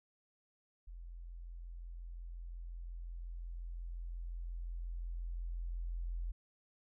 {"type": "tone with level ramp", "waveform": "sine", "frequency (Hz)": 42.81, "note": "F1", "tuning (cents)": -34, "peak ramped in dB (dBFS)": [-46, -36], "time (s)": [0.87, 6.32], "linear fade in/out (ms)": 10, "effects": []}